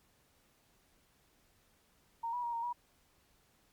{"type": "tone with pitch steps", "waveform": "sine", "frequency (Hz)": [924, 974, 946, 927, 964], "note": ["A#5", "B5", "A#5", "A#5", "B5"], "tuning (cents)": [-16, -24, 25, -10, -42], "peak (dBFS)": -34, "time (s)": [2.23, 2.73], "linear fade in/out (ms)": 10, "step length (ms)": 100, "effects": ["pink hiss -70 dBFS RMS until 3.72 s", "MP3 96 kbps"]}